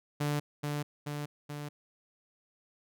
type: tone with echo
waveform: sawtooth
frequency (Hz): 146.83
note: D3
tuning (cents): 0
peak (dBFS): -25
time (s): 0.2-0.4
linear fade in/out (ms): 10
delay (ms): 430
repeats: 3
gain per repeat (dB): -3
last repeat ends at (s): 1.69
effects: none